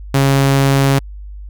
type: tone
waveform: sawtooth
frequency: 137.2 Hz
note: C#3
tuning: 17 cents flat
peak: -6 dBFS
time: 0.14-0.99 s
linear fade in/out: 5 ms
effects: added 50 Hz sine -28 dBFS peak until 1.49 s